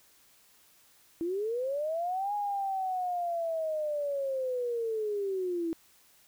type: linear two-way sweep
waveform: sine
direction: up then down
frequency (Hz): 324.1 to 830.6 to 324.1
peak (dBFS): -29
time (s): 1.21-5.73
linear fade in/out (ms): 0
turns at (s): 2.34
effects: white hiss -62 dBFS RMS until 6.27 s